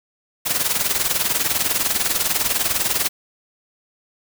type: noise with tremolo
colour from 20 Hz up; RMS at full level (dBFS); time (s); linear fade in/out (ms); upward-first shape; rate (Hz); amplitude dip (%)
white; -17; 0.45-3.09; 20; triangle; 20; 80
effects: none